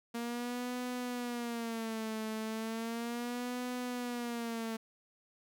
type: tone with vibrato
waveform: sawtooth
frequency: 233.1 Hz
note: A#3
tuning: in tune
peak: -32 dBFS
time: 0.14-4.77 s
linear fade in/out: 10 ms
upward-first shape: sine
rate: 0.35 Hz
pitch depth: 110 cents each way
effects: none